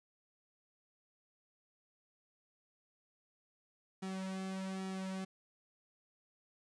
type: tone with flanger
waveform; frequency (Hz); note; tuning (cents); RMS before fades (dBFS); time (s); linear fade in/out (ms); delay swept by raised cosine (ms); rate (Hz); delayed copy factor
sawtooth; 190; F#3; +46; -41; 4.02-5.25; 10; 1.9 to 3.2; 1.2; -0.85
effects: resampled to 22050 Hz + 12-bit